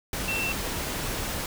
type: tone in noise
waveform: sine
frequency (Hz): 2693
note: E7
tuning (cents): +36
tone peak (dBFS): -27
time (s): 0.28-0.52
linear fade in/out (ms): 2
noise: pink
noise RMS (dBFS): -31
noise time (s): 0.13-1.46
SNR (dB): +1
effects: none